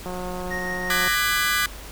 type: click train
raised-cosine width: 1 ms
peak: -19 dBFS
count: 185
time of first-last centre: 0.06-1.077 s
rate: 181 Hz
type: tone with tremolo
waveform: triangle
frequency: 1864.7 Hz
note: A#6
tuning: in tune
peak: -25 dBFS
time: 0.5-1.16 s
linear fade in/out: 20 ms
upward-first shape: sine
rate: 5.9 Hz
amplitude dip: 30%
type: chord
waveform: sawtooth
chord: G# half-diminished seventh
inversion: second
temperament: just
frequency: 1196.1 / 1495.1 / 1661.2 / 1993.5 Hz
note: D6 / F#6 / G#6 / B6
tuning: +31 / +18 / 0 / +16 cents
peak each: -22 dBFS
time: 0.9-1.66 s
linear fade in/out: 2 ms
effects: added 50 Hz sine -40 dBFS peak until 1.91 s + pink hiss -40 dBFS RMS until 1.91 s